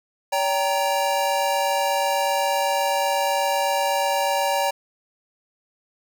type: chord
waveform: square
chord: G diminished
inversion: second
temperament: equal with one note detuned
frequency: 569 / 784 / 932.3 Hz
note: Db5 / G5 / Bb5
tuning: +45 / 0 / 0 cents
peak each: -25 dBFS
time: 0.32-4.71 s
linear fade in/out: 10 ms
effects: none